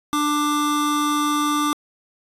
square tone pair together, 295.8 / 1183 Hz, D4 / D6, +13 / +12 cents, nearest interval 2 octaves, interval 2399 cents, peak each -22 dBFS, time 0.13-1.73 s, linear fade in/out 0 ms, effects resampled to 32000 Hz

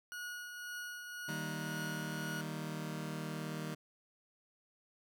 40% pulse tone with tremolo, 1453 Hz, F#6, 32 cents flat, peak -40 dBFS, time 0.12-2.41 s, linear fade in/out 0 ms, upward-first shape triangle, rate 1.9 Hz, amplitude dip 45%
sawtooth chord, Eb major, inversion none, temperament just, 155.56 / 194.45 / 233.3 Hz, Eb3 / G3 / Bb3, 0 / -14 / +2 cents, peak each -37 / -41 / -42 dBFS, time 1.28-3.75 s, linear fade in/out 10 ms
effects none

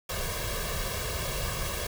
pink noise with comb filter, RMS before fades -32 dBFS, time 0.09-1.87 s, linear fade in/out 5 ms, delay 1.8 ms, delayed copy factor +0.8, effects none

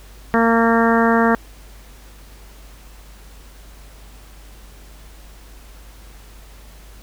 harmonic tone, 229.5 Hz, A#3, 27 cents flat, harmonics 1 / 2 / 3 / 4 / 5 / 6 / 7 / 8, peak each -16 / -19 / -21 / -22 / -23 / -24 / -24 / -25 dBFS, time 0.34-1.35 s, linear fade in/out 0 ms, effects added 50 Hz sine -40 dBFS peak until 7.02 s + pink hiss -47 dBFS RMS until 7.02 s

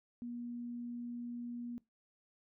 sine tone, 239.7 Hz, A#3, 48 cents sharp, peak -40 dBFS, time 0.22-1.78 s, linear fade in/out 0 ms, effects noise-tail reverb RT60 0.2 s tail -21 dB re dry

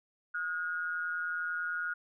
sine tone with amplitude modulation, 1440 Hz, F#6, 47 cents flat, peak -29 dBFS, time 0.34-1.94 s, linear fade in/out 10 ms, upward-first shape sine, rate 169 Hz, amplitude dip 65%, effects none

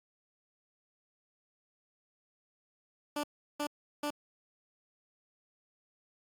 15% pulse tone bursts, 293.7 Hz, D4, in tune, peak -26 dBFS, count 3, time 3.16-4.105 s, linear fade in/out 5 ms, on 75 ms, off 360 ms, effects AAC 48 kbps

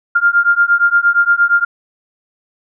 sine beating tone pair, 1396.9 / 1405.5 Hz, F6 / F6, 0 / +11 cents, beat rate 8.6 Hz, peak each -12 dBFS, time 0.15-1.65 s, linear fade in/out 10 ms, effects none

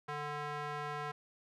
square tone with band-pass filter, 147.7 Hz, D3, 10 cents sharp, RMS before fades -40 dBFS, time 0.08-1.12 s, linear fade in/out 10 ms, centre 1200 Hz, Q 1.2, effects none

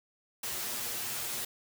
white noise with comb filter, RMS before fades -36 dBFS, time 0.43-1.45 s, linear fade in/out 5 ms, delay 8.4 ms, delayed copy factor +0.9, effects none

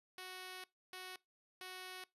5% pulse tone bursts at uneven times, 370 Hz, F#4, in tune, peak -36 dBFS, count 3, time 0.18-0.64 / 0.93-1.16 / 1.61-2.04 s, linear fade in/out 2 ms, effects noise-tail reverb RT60 0.2 s tail -22 dB re dry + resampled to 32000 Hz

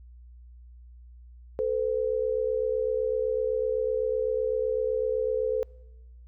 sine tone pair together, 440 / 507.9 Hz, A4 / B4, 0 / +48 cents, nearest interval major second, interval 248 cents, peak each -27 dBFS, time 1.59-5.63 s, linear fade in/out 0 ms, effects noise-tail reverb RT60 1.0 s tail -25 dB re dry + added 60 Hz sine -46 dBFS peak until 6.27 s

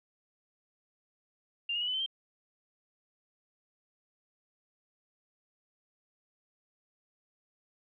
sine tone with pitch steps, 2794 / 2863 / 2933 / 3005 / 3079 / 3154 Hz, F7 / F7 / F#7 / F#7 / G7 / G7, 0 / +42 / -16 / +26 / -32 / +10 cents, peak -30 dBFS, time 1.69-2.062 s, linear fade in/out 5 ms, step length 62 ms, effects none

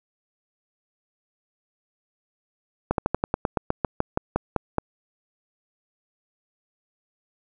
slowing click train, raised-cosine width 1 ms, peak -7 dBFS, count 15, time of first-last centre 2.91-4.783 s, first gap 72 ms, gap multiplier 1.09, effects none

